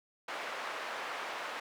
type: band-pass noise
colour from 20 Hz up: white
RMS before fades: -40 dBFS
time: 0.28-1.6 s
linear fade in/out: 5 ms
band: 550 to 1700 Hz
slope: 12 dB/octave
effects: none